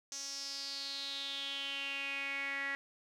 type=tone with band-pass filter sweep; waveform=sawtooth; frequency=277.2 Hz; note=C#4; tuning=in tune; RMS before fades=-40 dBFS; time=0.12-2.75 s; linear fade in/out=0 ms; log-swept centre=6000 to 1900 Hz; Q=6.4; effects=none

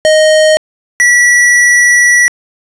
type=tone pair in turn; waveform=square; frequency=622.3 / 1945.7 Hz; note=D#5 / B6; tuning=0 / -26 cents; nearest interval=octave + minor sixth; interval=1974 cents; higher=second; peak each=-5 dBFS; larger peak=neither; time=0.05-0.57 / 1-2.28 s; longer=second; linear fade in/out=0 ms; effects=resampled to 22050 Hz + 7-bit

